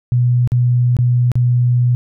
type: tone with dropouts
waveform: sine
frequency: 122.7 Hz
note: B2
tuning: 11 cents flat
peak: -10 dBFS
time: 0.12-1.95 s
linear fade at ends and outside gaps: 0 ms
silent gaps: 0.475-0.519 / 0.967-0.988 / 1.317-1.355 s
effects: none